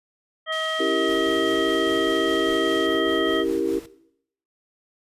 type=harmonic tone; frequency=636 Hz; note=D#5; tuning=38 cents sharp; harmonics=1 / 2 / 3 / 5; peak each=-29 / -29 / -29 / -29 dBFS; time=0.46-3.45 s; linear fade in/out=50 ms
type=band-pass noise; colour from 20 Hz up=pink; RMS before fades=-43 dBFS; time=0.52-2.87 s; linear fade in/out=5 ms; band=2200 to 9400 Hz; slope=24 dB/octave
type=chord; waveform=sine; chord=C# diminished seventh; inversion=none; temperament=equal; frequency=277.2 / 329.6 / 392 / 466.2 Hz; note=C#4 / E4 / G4 / Bb4; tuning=0 / 0 / 0 / 0 cents; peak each=-30 / -25 / -25 / -27 dBFS; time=0.79-3.8 s; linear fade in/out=20 ms
type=noise with tremolo; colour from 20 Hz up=pink; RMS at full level=-41 dBFS; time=1.08-3.86 s; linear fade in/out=2 ms; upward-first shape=sine; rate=5 Hz; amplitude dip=50%
effects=noise-tail reverb RT60 0.7 s tail -17 dB re dry + resampled to 32000 Hz